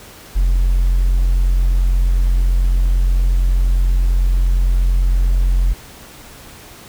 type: tone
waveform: triangle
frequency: 44.37 Hz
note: F1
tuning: 28 cents sharp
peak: -8 dBFS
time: 0.35-5.74 s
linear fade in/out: 20 ms
effects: tanh soft clip ceiling -6 dBFS + pink hiss -39 dBFS RMS until 6.88 s